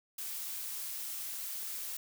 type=noise; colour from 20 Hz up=blue; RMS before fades=-40 dBFS; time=0.18-1.97 s; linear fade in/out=5 ms; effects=none